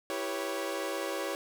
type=chord; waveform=sawtooth; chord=C# half-diminished seventh; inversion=first; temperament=equal with one note detuned; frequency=329.6 / 392 / 488.8 / 554.4 Hz; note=E4 / G4 / B4 / C#5; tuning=0 / 0 / -18 / 0 cents; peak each=-35 / -34 / -37 / -32 dBFS; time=0.1-1.35 s; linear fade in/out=0 ms; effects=none